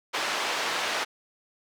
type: band-pass noise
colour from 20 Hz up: pink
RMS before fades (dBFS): -29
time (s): 0.13-1.05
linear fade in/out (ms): 20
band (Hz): 670 to 4700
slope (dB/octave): 12
effects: none